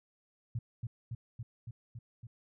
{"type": "tone with echo", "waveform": "sine", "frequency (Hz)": 116.54, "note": "A#2", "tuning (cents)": 0, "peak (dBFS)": -32, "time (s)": [0.55, 0.59], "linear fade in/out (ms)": 5, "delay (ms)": 280, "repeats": 6, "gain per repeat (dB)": -2, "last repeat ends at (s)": 2.27, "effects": []}